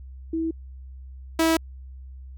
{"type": "tone pair in turn", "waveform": ["sine", "sawtooth"], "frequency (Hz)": [325.1, 325.1], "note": ["E4", "E4"], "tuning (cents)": [-24, -24], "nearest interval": "unison", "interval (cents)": 0, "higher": "neither", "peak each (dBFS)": [-23, -14], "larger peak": "second", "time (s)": [[0.33, 0.51], [1.39, 1.57]], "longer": "neither", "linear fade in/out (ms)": 5, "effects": ["added 65 Hz sine -38 dBFS peak until 2.37 s"]}